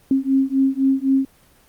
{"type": "beating tone pair", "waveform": "sine", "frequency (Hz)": [266.7, 270.6], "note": ["C4", "C#4"], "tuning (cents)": [33, -42], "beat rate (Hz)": 3.9, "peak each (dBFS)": -18, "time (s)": [0.11, 1.25], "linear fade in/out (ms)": 2, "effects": ["pink hiss -54 dBFS RMS until 1.68 s", "Opus 24 kbps"]}